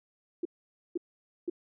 sine tone bursts, 347 Hz, F4, 11 cents flat, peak -28 dBFS, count 3, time 0.43-1.499 s, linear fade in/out 5 ms, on 23 ms, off 500 ms, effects none

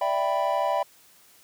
triangle chord, E minor seventh, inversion third, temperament equal, 587.3 / 659.3 / 784 / 987.8 Hz, D5 / E5 / G5 / B5, 0 / 0 / 0 / 0 cents, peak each -26 dBFS, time 0.01-0.83 s, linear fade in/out 5 ms, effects white hiss -56 dBFS RMS until 1.43 s + high-pass 60 Hz 12 dB/octave

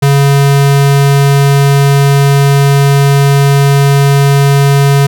square tone, 140 Hz, C#3, 18 cents sharp, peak -5 dBFS, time 0.02-5.07 s, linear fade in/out 10 ms, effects none

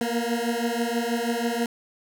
20% pulse beating tone pair, 231.9 / 238.1 Hz, A#3 / A#3, -9 / +37 cents, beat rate 6.2 Hz, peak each -22 dBFS, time 0.01-1.66 s, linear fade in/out 2 ms, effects none

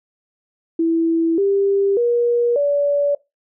sine tone with pitch steps, 329.6 / 396.5 / 477 / 573.9 Hz, E4 / G4 / A#4 / D5, 0 / +20 / +40 / -40 cents, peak -14 dBFS, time 0.79-3.15 s, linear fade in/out 5 ms, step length 590 ms, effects noise-tail reverb RT60 0.2 s tail -20 dB re dry

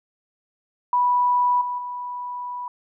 sine tone with level steps, 983 Hz, B5, 8 cents flat, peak -16 / -24 / -28 dBFS, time 0.93-2.68 s, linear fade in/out 2 ms, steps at 1.61 / 1.78 s, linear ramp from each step 5 ms, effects none

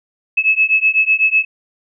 sine beating tone pair, 2589 / 2597 Hz, E7 / E7, -32 / -26 cents, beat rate 8 Hz, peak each -14 dBFS, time 0.37-1.45 s, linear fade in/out 10 ms, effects none

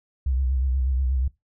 sine tone with vibrato, 65.1 Hz, C2, 8 cents flat, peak -20 dBFS, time 0.26-1.28 s, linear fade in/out 5 ms, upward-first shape sine, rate 8.3 Hz, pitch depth 79 cents each way, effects noise-tail reverb RT60 0.2 s tail -21 dB re dry

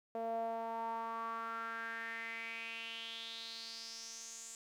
sawtooth tone with band-pass filter sweep, 227.7 Hz, A#3, 40 cents flat, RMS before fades -43 dBFS, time 0.15-4.55 s, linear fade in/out 0 ms, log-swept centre 600 to 7500 Hz, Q 5.6, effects 12-bit

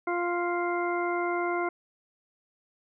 harmonic tone, 349.2 Hz, F4, in tune, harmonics 1 / 2 / 3 / 4 / 6, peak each -29 / -32 / -34 / -35 / -37 dBFS, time 0.07-1.69 s, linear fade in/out 5 ms, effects none

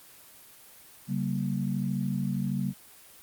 sine chord, G diminished, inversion second, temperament equal with one note detuned, 138.59 / 191.74 / 233.1 Hz, Db3 / G3 / Bb3, 0 / -38 / 0 cents, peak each -31 / -30 / -33 dBFS, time 1.07-2.74 s, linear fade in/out 50 ms, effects white hiss -52 dBFS RMS until 3.22 s + Opus 24 kbps

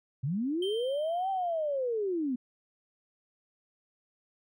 sine linear two-way sweep, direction up then down, 119.9 to 784 to 238.1 Hz, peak -28 dBFS, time 0.23-2.36 s, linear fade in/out 10 ms, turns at 1.3 s
triangle tone with exponential decay, 3136 Hz, G7, in tune, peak -33 dBFS, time 0.62-1.77 s, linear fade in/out 5 ms, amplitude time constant 250 ms
effects none

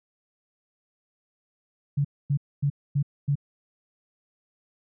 sine tone bursts, 142.2 Hz, C#3, 45 cents sharp, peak -20 dBFS, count 5, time 1.97-3.355 s, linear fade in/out 10 ms, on 77 ms, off 250 ms, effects none

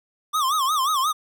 square tone with vibrato, 1148 Hz, D6, 40 cents flat, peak -20 dBFS, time 0.33-1.13 s, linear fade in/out 20 ms, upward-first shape sine, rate 5.6 Hz, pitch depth 180 cents each way, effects none

